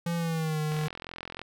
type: tone with pitch glide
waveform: square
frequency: 170 to 153.21 Hz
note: F3 to D#3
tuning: -46 to -26 cents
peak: -28 dBFS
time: 0.06-0.88 s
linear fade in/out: 5 ms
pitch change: -180 cents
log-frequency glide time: 0.16-0.6 s
type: click train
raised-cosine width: 0.3 ms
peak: -22 dBFS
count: 31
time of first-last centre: 0.72-1.416 s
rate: 43.1 Hz
effects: none